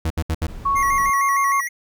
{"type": "tone bursts", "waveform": "40% pulse", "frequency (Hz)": 80, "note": "D#2", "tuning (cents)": 49, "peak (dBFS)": -18, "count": 4, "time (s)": [0.05, 0.469], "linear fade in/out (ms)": 5, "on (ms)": 53, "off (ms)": 69}
{"type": "noise", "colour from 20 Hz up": "brown", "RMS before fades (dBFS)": -33, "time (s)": [0.48, 1.1], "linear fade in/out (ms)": 2}
{"type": "tone", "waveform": "sine", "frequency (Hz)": 1108.7, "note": "C#6", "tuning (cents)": 0, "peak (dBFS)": -16, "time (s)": [0.65, 1.61], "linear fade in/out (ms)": 10}
{"type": "tone with vibrato", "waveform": "square", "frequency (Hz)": 2020, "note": "B6", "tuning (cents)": 39, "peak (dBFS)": -24, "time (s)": [0.75, 1.69], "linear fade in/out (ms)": 20, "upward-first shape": "square", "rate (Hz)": 6.5, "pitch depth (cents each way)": 79}
{"effects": []}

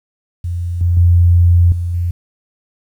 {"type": "tone with level steps", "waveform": "sine", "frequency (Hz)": 87, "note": "F2", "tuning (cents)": -6, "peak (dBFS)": [-17, -10, -6, -16, -14], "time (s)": [0.44, 2.11], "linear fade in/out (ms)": 5, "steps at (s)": [0.81, 0.97, 1.72, 1.94], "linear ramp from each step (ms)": 2, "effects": ["8-bit"]}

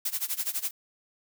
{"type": "noise with tremolo", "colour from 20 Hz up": "blue", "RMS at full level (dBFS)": -28, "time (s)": [0.05, 0.71], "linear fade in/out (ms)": 5, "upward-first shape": "sine", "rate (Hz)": 12, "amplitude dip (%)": 90, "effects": []}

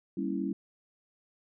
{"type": "chord", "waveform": "sine", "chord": "G diminished seventh", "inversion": "none", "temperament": "equal", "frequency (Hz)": [196, 233.1, 277.2, 329.6], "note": ["G3", "Bb3", "Db4", "Fb4"], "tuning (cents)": [0, 0, 0, 0], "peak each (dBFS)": [-34, -39, -34, -35], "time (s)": [0.17, 0.53], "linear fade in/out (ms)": 5, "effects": []}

